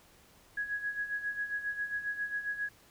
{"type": "tone with tremolo", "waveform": "sine", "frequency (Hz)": 1666, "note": "G#6", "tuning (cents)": 5, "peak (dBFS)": -30, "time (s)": [0.57, 2.69], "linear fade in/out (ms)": 5, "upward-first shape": "sine", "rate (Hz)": 7.4, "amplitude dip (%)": 70, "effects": ["pink hiss -61 dBFS RMS until 2.9 s"]}